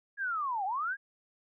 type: linear two-way sweep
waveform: sine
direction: down then up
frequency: 1673 to 733 to 1673 Hz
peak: -30 dBFS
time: 0.17-0.97 s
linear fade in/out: 50 ms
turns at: 0.65 s
effects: none